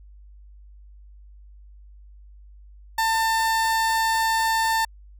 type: tone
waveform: 30% pulse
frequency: 896 Hz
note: A5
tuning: 31 cents sharp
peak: -17 dBFS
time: 2.98-4.85 s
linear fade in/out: 5 ms
effects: added 50 Hz sine -44 dBFS peak until 5.19 s

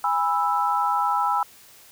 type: chord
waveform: sine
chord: E major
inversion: first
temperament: equal with one note detuned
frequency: 819.6 / 987.8 / 1318.5 Hz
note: G#5 / B5 / E6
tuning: -23 / 0 / 0 cents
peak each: -24 dBFS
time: 0.04-1.43 s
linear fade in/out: 2 ms
effects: white hiss -50 dBFS RMS until 1.91 s

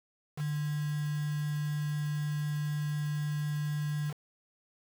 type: tone with quantisation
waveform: sine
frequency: 149 Hz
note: D3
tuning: 25 cents sharp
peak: -30 dBFS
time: 0.36-4.14 s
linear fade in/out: 50 ms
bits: 7
effects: none

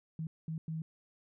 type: tone bursts at uneven times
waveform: sine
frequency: 160 Hz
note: D#3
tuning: 49 cents sharp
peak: -35 dBFS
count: 3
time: 0.19-0.27 / 0.48-0.58 / 0.68-0.82 s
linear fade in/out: 2 ms
effects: none

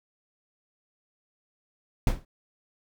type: noise with exponential decay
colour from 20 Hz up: brown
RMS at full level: -17 dBFS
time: 2.07-2.25 s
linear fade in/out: 2 ms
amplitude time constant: 37 ms
effects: none

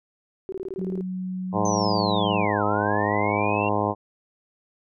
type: tone bursts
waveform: sine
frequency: 380 Hz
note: F#4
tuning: 46 cents sharp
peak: -28 dBFS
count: 10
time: 0.49-1.009 s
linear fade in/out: 0 ms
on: 33 ms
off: 21 ms
type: tone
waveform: sine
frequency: 185 Hz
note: F#3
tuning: in tune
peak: -27 dBFS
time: 0.78-2.45 s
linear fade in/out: 10 ms
type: harmonic tone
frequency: 103.83 Hz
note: G#2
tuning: in tune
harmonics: 1 / 2 / 3 / 4 / 5 / 6 / 7 / 8 / 9 / 10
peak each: -30 / -30 / -30 / -30 / -30 / -30 / -30 / -30 / -30 / -30 dBFS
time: 1.52-3.95 s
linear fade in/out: 50 ms
type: linear two-way sweep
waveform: sine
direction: down then up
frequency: 6272 to 1244.5 to 2761 Hz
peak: -29 dBFS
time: 1.65-3.69 s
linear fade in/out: 5 ms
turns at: 2.64 s
effects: none

